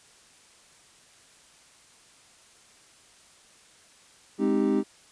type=chord; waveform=triangle; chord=Ab major seventh; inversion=none; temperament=equal; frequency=207.7 / 261.6 / 311.1 / 392 Hz; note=Ab3 / C4 / Eb4 / G4; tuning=0 / 0 / 0 / 0 cents; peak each=-25 dBFS; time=4.38-4.84 s; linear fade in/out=50 ms; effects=white hiss -56 dBFS RMS until 5.11 s + resampled to 22050 Hz